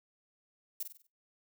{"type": "noise with echo", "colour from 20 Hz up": "violet", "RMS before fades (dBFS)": -36, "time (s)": [0.8, 0.83], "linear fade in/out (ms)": 5, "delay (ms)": 48, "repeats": 5, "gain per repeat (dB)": -7, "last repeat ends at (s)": 1.07, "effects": ["noise-tail reverb RT60 0.2 s tail -19 dB re dry"]}